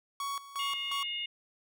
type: tone with tremolo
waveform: 45% pulse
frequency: 1118 Hz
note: C#6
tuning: 14 cents sharp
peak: -33 dBFS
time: 0.2-1.03 s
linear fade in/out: 2 ms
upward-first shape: square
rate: 2.8 Hz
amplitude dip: 80%
type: harmonic tone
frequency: 714 Hz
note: F5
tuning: 38 cents sharp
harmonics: 3 / 4 / 5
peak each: -41 / -34 / -44 dBFS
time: 0.59-1.26 s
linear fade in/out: 5 ms
effects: none